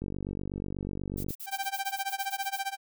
click train, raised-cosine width 3 ms, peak -22 dBFS, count 63, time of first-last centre 0.02-1.306 s, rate 48.2 Hz
violet noise bursts, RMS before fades -40 dBFS, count 13, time 1.17-2.596 s, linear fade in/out 10 ms, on 70 ms, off 43 ms
sawtooth tone with tremolo, 784 Hz, G5, in tune, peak -24 dBFS, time 1.46-2.77 s, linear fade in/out 50 ms, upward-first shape sine, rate 15 Hz, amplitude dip 95%
effects none

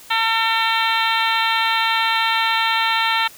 harmonic tone with a mistuned harmonic, 451.3 Hz, A4, 44 cents sharp, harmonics 2 / 3 / 4 / 5 / 6 / 7 / 8 / 9, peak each -21 / -23 / -24 / -25 / -26 / -26 / -27 / -28 dBFS, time 0.1-3.28 s, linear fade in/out 10 ms, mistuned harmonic 9, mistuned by -18 cents, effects white hiss -43 dBFS RMS until 3.37 s

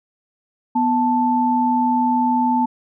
sine tone pair together, 246.6 / 880 Hz, B3 / A5, -2 / 0 cents, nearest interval octave + minor seventh, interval 2202 cents, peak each -18 / -17 dBFS, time 0.75-2.66 s, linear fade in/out 10 ms, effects none

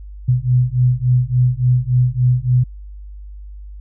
sine beating tone pair, 123.47 / 126.97 Hz, B2 / B2, 0 / +48 cents, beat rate 3.5 Hz, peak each -15 dBFS, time 0.28-2.64 s, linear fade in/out 10 ms, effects added 50 Hz sine -31 dBFS peak until 3.8 s

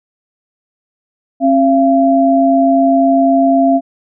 sine tone pair together, 269.7 / 682 Hz, C#4 / F5, -47 / -41 cents, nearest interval octave + major third, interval 1606 cents, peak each -10 dBFS, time 1.4-3.81 s, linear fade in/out 50 ms, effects none

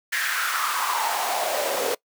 pink noise with high-pass filter sweep, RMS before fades -25 dBFS, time 0.12-1.95 s, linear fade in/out 10 ms, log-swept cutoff 1800 to 460 Hz, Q 4.5, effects noise-tail reverb RT60 0.1 s tail -23 dB re dry

